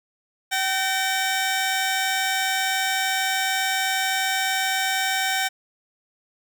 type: tone pair together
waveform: 15% pulse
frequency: 766.9 / 1824 Hz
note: G5 / A#6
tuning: -38 / -38 cents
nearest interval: octave + minor third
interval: 1500 cents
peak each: -16 / -21 dBFS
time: 0.51-5.49 s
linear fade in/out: 20 ms
effects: none